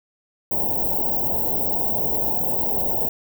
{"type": "band-stop noise", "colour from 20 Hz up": "white", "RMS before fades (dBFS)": -22, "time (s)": [0.51, 3.09], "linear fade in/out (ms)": 5, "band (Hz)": [920, 16000], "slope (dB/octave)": 96, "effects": []}